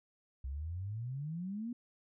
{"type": "exponential sweep", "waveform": "sine", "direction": "up", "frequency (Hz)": [63.6, 246.9], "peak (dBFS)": -37, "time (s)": [0.44, 1.73], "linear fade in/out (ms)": 5, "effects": []}